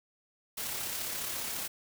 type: noise with amplitude modulation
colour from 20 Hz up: white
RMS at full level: -35 dBFS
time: 0.57-1.68 s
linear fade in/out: 10 ms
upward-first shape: sine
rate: 34.4 Hz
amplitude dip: 30%
effects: none